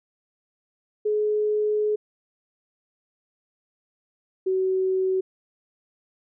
sine tone pair in turn, 423 / 376.7 Hz, G#4 / F#4, +32 / +31 cents, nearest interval major second, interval 201 cents, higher first, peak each -20 dBFS, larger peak neither, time 1.05-1.96 / 4.46-5.21 s, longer first, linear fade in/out 10 ms, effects none

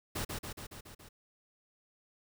pink noise with echo, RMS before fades -36 dBFS, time 0.15-0.25 s, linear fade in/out 10 ms, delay 140 ms, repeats 6, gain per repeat -3 dB, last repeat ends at 1.09 s, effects none

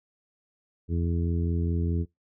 harmonic tone, 84.8 Hz, E2, 50 cents sharp, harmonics 1 / 2 / 3 / 4 / 5, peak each -25 / -31 / -35 / -37 / -39 dBFS, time 0.88-2.06 s, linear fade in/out 50 ms, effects noise-tail reverb RT60 0.2 s tail -25 dB re dry

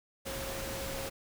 sine tone in noise, 541 Hz, C#5, 42 cents flat, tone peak -41 dBFS, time 0.25-1.1 s, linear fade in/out 20 ms, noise pink, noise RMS -39 dBFS, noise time 0.25-1.1 s, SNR -5 dB, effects none

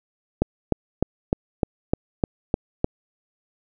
click train, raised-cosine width 2 ms, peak -5 dBFS, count 9, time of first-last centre 0.42-2.844 s, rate 3.3 Hz, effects none

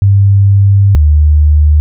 sine tone pair in turn, 99.3 / 75.15 Hz, G2 / D2, +23 / +40 cents, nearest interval perfect fourth, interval 483 cents, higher first, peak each -3 dBFS, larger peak neither, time 0.02-0.95 / 0.95-1.8 s, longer first, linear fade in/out 0 ms, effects none

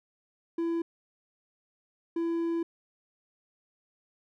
triangle tone pair in turn, 334.7 / 334.7 Hz, E4 / E4, +26 / +26 cents, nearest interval unison, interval 0 cents, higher neither, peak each -25 dBFS, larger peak neither, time 0.58-0.82 / 2.16-2.63 s, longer second, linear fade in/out 5 ms, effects none

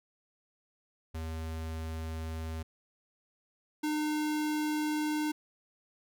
square tone pair in turn, 80.4 / 303.5 Hz, E2 / D#4, -43 / -43 cents, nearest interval octave + major seventh, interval 2300 cents, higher second, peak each -36 / -30 dBFS, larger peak second, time 1.14-2.63 / 3.83-5.32 s, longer neither, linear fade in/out 10 ms, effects none

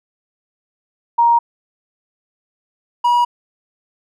sine / triangle tone pair in turn, 939 / 963.7 Hz, A#5 / B5, +12 / -43 cents, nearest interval unison, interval 45 cents, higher second, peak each -9 dBFS, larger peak neither, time 1.18-1.39 / 3.04-3.25 s, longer neither, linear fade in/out 10 ms, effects none

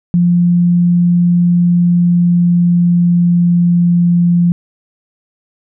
sine tone with pitch glide, 174.61 to 173.5 Hz, F3 to F3, 0 to -11 cents, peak -7 dBFS, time 0.14-4.52 s, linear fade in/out 0 ms, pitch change -11 cents, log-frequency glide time 1.61-4.2 s, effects none

